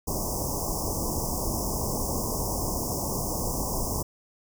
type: band-stop noise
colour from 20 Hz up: pink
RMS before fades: -29 dBFS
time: 0.07-4.03 s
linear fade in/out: 10 ms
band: 1100 to 5100 Hz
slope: 96 dB/octave
effects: none